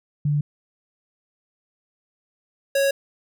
sine / square tone pair in turn, 146.83 / 552.3 Hz, D3 / C#5, 0 / -6 cents, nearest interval octave + major seventh, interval 2294 cents, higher second, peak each -18 dBFS, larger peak neither, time 0.25-0.41 / 2.75-2.91 s, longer neither, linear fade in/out 5 ms, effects none

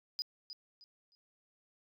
sine tone with echo, 4961 Hz, D#8, 6 cents flat, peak -31 dBFS, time 0.19-0.22 s, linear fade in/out 0 ms, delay 310 ms, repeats 3, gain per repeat -12 dB, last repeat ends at 1.15 s, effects tanh soft clip ceiling -31 dBFS

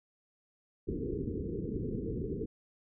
white low-pass noise, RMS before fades -36 dBFS, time 0.87-2.46 s, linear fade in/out 10 ms, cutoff 460 Hz, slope 96 dB/octave, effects none

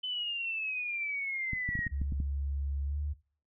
sine exponential sweep, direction down, 3043 to 1864.7 Hz, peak -32 dBFS, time 0.03-1.88 s, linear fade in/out 10 ms
clicks, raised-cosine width 5 ms, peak -24 dBFS, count 8, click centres 1.533 / 1.69 / 1.754 / 1.791 / 1.867 / 2.016 / 2.123 / 2.202 s
sine tone with pitch glide, 70 to 73.4 Hz, C#2 to D2, +18 to 0 cents, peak -31 dBFS, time 1.91-3.14 s, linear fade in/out 20 ms, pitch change +82 cents, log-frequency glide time 2.85-2.99 s
effects noise-tail reverb RT60 0.4 s tail -19 dB re dry

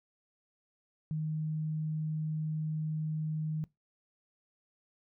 sine tone, 155.56 Hz, D#3, in tune, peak -31 dBFS, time 1.11-3.64 s, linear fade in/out 0 ms, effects noise-tail reverb RT60 0.2 s tail -22 dB re dry

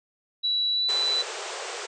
sine tone with pitch glide, 3927 to 3982 Hz, B7 to B7, -11 to +14 cents, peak -22 dBFS, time 0.43-1.23 s, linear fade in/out 20 ms, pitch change +25 cents, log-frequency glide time 0.72-0.91 s
pink band-pass noise, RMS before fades -35 dBFS, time 0.88-1.87 s, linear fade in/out 20 ms, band 370 to 8400 Hz, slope 96 dB/octave
effects none

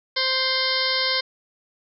harmonic tone, 523 Hz, C5, 1 cent flat, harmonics 1 / 2 / 3 / 4 / 6 / 7 / 8 / 9 / 10, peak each -30 / -31 / -31 / -27 / -29 / -30 / -27 / -28 / -29 dBFS, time 0.16-1.21 s, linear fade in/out 10 ms, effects none

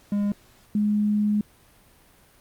triangle / sine tone pair in turn, 203.9 / 209 Hz, G#3 / G#3, -32 / +11 cents, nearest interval unison, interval 43 cents, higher second, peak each -19 dBFS, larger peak neither, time 0.12-0.32 / 0.75-1.41 s, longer second, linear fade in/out 2 ms, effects pink hiss -56 dBFS RMS until 2.4 s + Opus 48 kbps

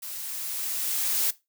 blue noise with level ramp, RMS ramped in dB -37 to -24 dBFS, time 0.02-1.31 s, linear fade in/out 10 ms, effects noise-tail reverb RT60 0.2 s tail -17 dB re dry

